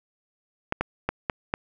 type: clicks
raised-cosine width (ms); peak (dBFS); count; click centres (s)
0.5; -9; 5; 0.724 / 0.81 / 1.09 / 1.298 / 1.539
effects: none